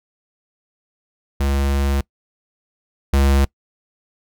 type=tone pair in turn; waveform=square; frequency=69.3 / 68.9 Hz; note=C#2 / C#2; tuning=0 / -10 cents; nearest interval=unison; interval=10 cents; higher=first; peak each=-17 / -13 dBFS; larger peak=second; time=1.4-2.01 / 3.13-3.45 s; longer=first; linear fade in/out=5 ms; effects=noise-tail reverb RT60 0.1 s tail -24 dB re dry